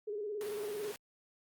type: tone with vibrato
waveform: sine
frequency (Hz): 417.2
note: G#4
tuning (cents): +8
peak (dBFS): -36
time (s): 0.07-0.92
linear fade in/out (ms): 10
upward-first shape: square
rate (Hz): 18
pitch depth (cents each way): 52
type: high-pass noise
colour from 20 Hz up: pink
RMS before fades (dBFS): -48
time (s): 0.41-0.96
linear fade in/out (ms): 0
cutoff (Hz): 230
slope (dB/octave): 12
effects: Opus 48 kbps